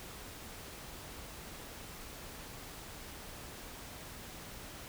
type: silence
effects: pink hiss -48 dBFS RMS until 4.88 s